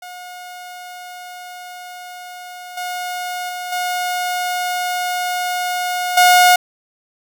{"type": "tone with level steps", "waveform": "sawtooth", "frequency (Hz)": 721, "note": "F#5", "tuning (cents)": -45, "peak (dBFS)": [-28, -19, -21, -15, -4], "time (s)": [0.02, 6.56], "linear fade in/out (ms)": 5, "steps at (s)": [2.77, 3.49, 3.72, 6.17], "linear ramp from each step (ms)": 5, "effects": []}